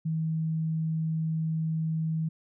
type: tone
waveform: sine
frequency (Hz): 160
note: D#3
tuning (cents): +49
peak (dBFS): -26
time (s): 0.05-2.29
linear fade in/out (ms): 10
effects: none